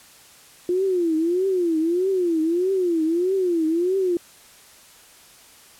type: tone with vibrato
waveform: sine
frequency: 349.2 Hz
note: F4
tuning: in tune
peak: -18 dBFS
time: 0.69-4.17 s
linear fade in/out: 2 ms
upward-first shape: triangle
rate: 1.6 Hz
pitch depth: 200 cents each way
effects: white hiss -49 dBFS RMS until 5.79 s + low-pass 12000 Hz 12 dB/octave